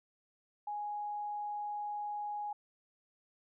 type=tone; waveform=sine; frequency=830.6 Hz; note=G#5; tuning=in tune; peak=-36 dBFS; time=0.67-2.53 s; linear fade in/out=5 ms; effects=none